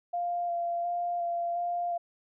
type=tone with vibrato; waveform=sine; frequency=694 Hz; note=F5; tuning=11 cents flat; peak=-28 dBFS; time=0.13-1.98 s; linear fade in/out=10 ms; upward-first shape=square; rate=1.4 Hz; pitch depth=13 cents each way; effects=none